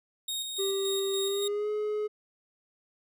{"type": "tone with tremolo", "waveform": "sawtooth", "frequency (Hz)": 3729, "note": "A#7", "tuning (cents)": 0, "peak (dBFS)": -28, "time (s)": [0.28, 1.48], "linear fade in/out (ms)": 5, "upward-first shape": "square", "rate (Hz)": 3.5, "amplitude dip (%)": 35}
{"type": "tone with pitch glide", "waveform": "triangle", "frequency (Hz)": [392, 422.6], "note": ["G4", "G#4"], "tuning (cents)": [0, 30], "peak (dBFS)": -26, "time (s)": [0.58, 2.08], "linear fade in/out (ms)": 20, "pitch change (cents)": 130, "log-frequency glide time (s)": [1.23, 1.69]}
{"effects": []}